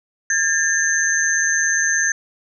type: tone cluster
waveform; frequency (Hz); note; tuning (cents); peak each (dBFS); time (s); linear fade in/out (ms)
sine; 1628 / 1785 / 6280; G#6 / A6 / G8; -35 / +24 / +2; -20; 0.3-2.12; 2
effects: none